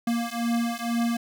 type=beating tone pair; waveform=square; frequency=233.1 / 235.2 Hz; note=A#3 / A#3; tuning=0 / +16 cents; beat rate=2.1 Hz; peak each=-28 / -28 dBFS; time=0.07-1.17 s; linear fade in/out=5 ms; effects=none